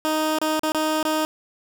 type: tone with dropouts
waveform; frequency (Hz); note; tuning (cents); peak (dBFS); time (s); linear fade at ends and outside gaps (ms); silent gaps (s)
15% pulse; 311.1; D#4; 0; -14; 0.05-1.25; 0; 0.386-0.415 / 0.594-0.633 / 0.72-0.747 / 1.028-1.051
effects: none